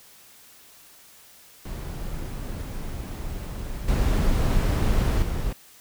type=noise with level steps; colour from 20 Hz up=brown; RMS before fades=-32 / -21 / -27 dBFS; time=1.65-5.53 s; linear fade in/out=5 ms; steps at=3.88 / 5.22 s; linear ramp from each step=5 ms; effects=white hiss -51 dBFS RMS until 5.8 s